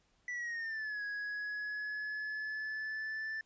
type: exponential two-way sweep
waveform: triangle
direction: down then up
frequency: 1978 to 1661.2 to 1765 Hz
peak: -35 dBFS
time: 0.28-3.41 s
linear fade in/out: 2 ms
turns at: 1.03 s
effects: pink hiss -73 dBFS RMS until 3.45 s + resampled to 16000 Hz